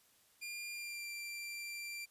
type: tone with pitch glide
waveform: sawtooth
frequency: 2400 to 2361 Hz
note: D7 to D7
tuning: +37 to +9 cents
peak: -39 dBFS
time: 0.41-2.06 s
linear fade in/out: 20 ms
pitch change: -28 cents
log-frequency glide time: 0.73-1.08 s
effects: white hiss -69 dBFS RMS until 2.1 s + resampled to 32000 Hz